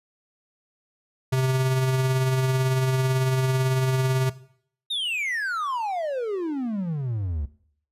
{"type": "tone with tremolo", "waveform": "square", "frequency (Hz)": 130.81, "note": "C3", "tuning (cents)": 0, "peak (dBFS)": -19, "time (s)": [1.32, 4.3], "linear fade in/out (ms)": 10, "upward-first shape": "triangle", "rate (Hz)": 18, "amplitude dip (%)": 35}
{"type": "exponential sweep", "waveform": "triangle", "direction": "down", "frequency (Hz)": [3781, 68.5], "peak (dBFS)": -23, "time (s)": [4.9, 7.46], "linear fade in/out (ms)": 10}
{"effects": ["noise-tail reverb RT60 0.6 s tail -17 dB re dry", "resampled to 32000 Hz"]}